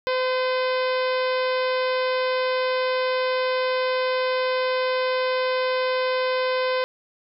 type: harmonic tone with a mistuned harmonic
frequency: 512 Hz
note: C5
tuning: 38 cents flat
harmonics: 1 / 2 / 3 / 4 / 5 / 6 / 7 / 8 / 9 / 10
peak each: -22 / -28 / -32 / -34 / -36 / -38 / -39 / -40 / -41 / -42 dBFS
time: 0.07-6.84 s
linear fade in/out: 0 ms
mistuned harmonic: 5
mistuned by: -27 cents
effects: none